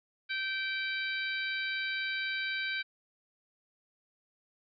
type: harmonic tone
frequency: 776 Hz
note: G5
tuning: 18 cents flat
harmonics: 2 / 3 / 4 / 5 / 6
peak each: -35 / -36 / -43 / -40 / -46 dBFS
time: 0.29-2.83 s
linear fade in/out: 20 ms
effects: none